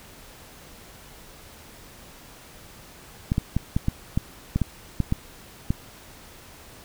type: clicks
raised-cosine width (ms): 5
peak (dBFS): -9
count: 11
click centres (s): 3.319 / 3.381 / 3.566 / 3.765 / 3.884 / 4.175 / 4.56 / 4.617 / 5.003 / 5.124 / 5.705
effects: pink hiss -47 dBFS RMS until 6.84 s